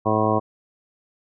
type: harmonic tone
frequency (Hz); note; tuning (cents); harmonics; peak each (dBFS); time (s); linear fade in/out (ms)
108.2; A2; -29; 1 / 2 / 3 / 4 / 5 / 6 / 7 / 9 / 10; -26 / -26 / -26 / -26 / -26 / -26 / -26 / -26 / -26; 0.05-0.4; 20
effects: none